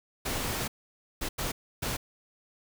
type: noise bursts at uneven times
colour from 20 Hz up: pink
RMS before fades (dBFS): -32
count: 4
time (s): 0.25-0.68 / 1.21-1.29 / 1.38-1.52 / 1.82-1.97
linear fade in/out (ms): 10
effects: none